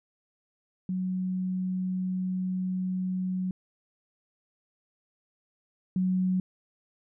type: tone pair in turn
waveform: sine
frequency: 185 / 185 Hz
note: F#3 / F#3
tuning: 0 / 0 cents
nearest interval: unison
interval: 0 cents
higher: neither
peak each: -27 / -23 dBFS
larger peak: second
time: 0.89-3.51 / 5.96-6.4 s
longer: first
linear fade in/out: 2 ms
effects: none